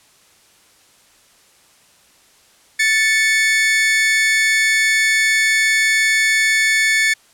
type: tone pair together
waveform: 40% pulse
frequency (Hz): 1759.6 / 2217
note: A6 / C#7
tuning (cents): 0 / 0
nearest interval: major third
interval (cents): 400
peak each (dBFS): -15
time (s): 2.79-7.14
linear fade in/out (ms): 10
effects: white hiss -52 dBFS RMS until 7.33 s + low-pass 10000 Hz 12 dB/octave